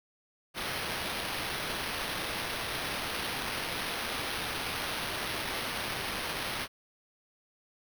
white noise with sample-and-hold, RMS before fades -35 dBFS, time 0.54-6.68 s, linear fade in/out 50 ms, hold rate 7350 Hz, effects none

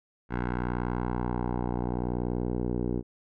10% pulse tone with low-pass filter sweep, 60.7 Hz, B1, 29 cents flat, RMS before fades -30 dBFS, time 0.29-3.03 s, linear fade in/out 50 ms, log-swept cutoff 1600 to 420 Hz, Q 1.7, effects none

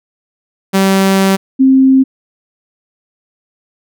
sawtooth / sine tone pair in turn, 193.1 / 264.9 Hz, G3 / C4, -26 / +22 cents, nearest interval perfect fourth, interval 548 cents, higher second, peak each -4 dBFS, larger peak neither, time 0.73-1.37 / 1.59-2.04 s, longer first, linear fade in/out 20 ms, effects none

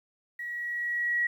sine tone with level ramp, 1916 Hz, A#6, 47 cents sharp, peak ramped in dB -34 to -23 dBFS, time 0.39-1.27 s, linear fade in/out 5 ms, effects 10-bit

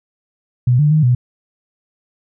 sine tone with pitch steps, 123.7 / 148.9 / 155 / 123.8 Hz, B2 / D3 / D#3 / B2, +3 / +24 / -6 / +5 cents, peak -9 dBFS, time 0.67-1.15 s, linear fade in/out 5 ms, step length 120 ms, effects none

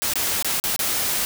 white noise with dropouts, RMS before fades -23 dBFS, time 0.02-1.25 s, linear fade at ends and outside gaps 0 ms, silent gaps 0.136-0.156 / 0.425-0.446 / 0.599-0.639 / 0.762-0.792 s, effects none

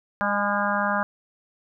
harmonic tone with a mistuned harmonic, 203.1 Hz, G#3, 38 cents flat, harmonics 1 / 3 / 4 / 5 / 6 / 7 / 8, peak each -29 / -29 / -29 / -29 / -29 / -29 / -29 dBFS, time 0.21-1.03 s, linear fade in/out 0 ms, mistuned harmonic 4, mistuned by +28 cents, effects none

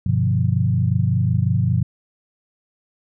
sine chord, G dominant seventh, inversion none, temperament equal, 98 / 123.47 / 146.83 / 174.61 Hz, G2 / B2 / D3 / F3, 0 / 0 / 0 / 0 cents, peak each -20 / -19 / -25 / -23 dBFS, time 0.06-1.83 s, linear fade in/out 5 ms, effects none

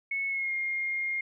sine tone with pitch glide, 2200 to 2129 Hz, C#7 to C7, -14 to +30 cents, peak -28 dBFS, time 0.11-1.21 s, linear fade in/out 5 ms, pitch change -56 cents, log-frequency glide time 0.28-0.53 s, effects none

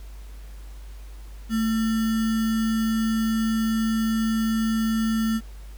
sine tone with sample-and-hold, 222.5 Hz, A3, 20 cents sharp, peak -20 dBFS, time 1.49-5.41 s, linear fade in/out 50 ms, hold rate 1575 Hz, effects added 50 Hz sine -37 dBFS peak until 5.77 s + pink hiss -53 dBFS RMS until 5.77 s

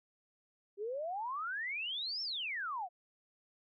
sine exponential two-way sweep, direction up then down, 387.5 to 5510 to 679 Hz, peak -36 dBFS, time 0.77-2.89 s, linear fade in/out 50 ms, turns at 2.22 s, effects none

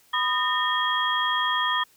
sine tone cluster, 1000 / 1232 / 1825 / 3269 Hz, B5 / D#6 / A#6 / G#7, +21 / -17 / -37 / -28 cents, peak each -27 dBFS, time 0.13-1.84 s, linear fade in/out 10 ms, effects white hiss -59 dBFS RMS until 1.96 s

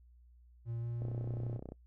triangle tone with pitch glide, 116.54 to 118.17 Hz, A#2 to A#2, 0 to +24 cents, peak -34 dBFS, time 0.65-1.6 s, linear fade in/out 50 ms, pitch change +24 cents, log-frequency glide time 0.8-0.85 s
click train, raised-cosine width 2 ms, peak -31 dBFS, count 23, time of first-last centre 1.02-1.721 s, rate 31.4 Hz
effects noise-tail reverb RT60 0.1 s tail -25 dB re dry + added 60 Hz sine -58 dBFS peak until 1.86 s

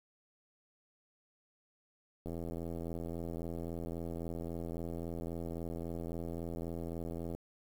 click train, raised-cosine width 2 ms, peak -28 dBFS, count 427, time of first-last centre 2.26-7.35 s, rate 83.7 Hz, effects 9-bit

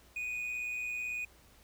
triangle tone with amplitude modulation, 2476 Hz, D#7, 9 cents flat, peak -31 dBFS, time 0.16-1.25 s, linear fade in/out 5 ms, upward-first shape sine, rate 118 Hz, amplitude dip 45%, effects added 60 Hz sine -63 dBFS peak until 1.63 s + pink hiss -62 dBFS RMS until 1.63 s

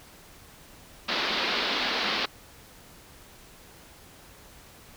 white band-pass noise, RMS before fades -28 dBFS, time 1.08-2.26 s, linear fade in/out 10 ms, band 190 to 4600 Hz, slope 48 dB/octave, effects pink hiss -51 dBFS RMS until 4.96 s

